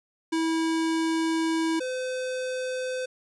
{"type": "tone pair in turn", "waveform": "square", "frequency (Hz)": [324.9, 510.9], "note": ["E4", "C5"], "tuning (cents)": [-25, -41], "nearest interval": "minor sixth", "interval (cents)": 784, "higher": "second", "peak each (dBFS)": [-24, -29], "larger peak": "first", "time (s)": [[0.32, 1.8], [1.8, 3.06]], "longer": "first", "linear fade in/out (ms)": 10, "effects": ["resampled to 22050 Hz", "10-bit"]}